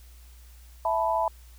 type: chord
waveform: sine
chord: E suspended fourth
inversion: none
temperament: equal with one note detuned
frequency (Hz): 659.3 / 875.4 / 987.8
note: E5 / A5 / B5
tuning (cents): 0 / -9 / 0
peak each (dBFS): -27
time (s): 0.85-1.28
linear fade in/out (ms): 2
effects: added 60 Hz sine -47 dBFS peak until 1.58 s + white hiss -58 dBFS RMS until 1.58 s